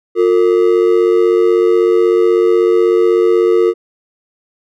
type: ring-modulated tone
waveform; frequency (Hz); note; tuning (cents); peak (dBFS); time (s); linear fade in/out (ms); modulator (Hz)
triangle; 405.4; G#4; -42; -3; 0.15-3.74; 50; 48.1
effects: none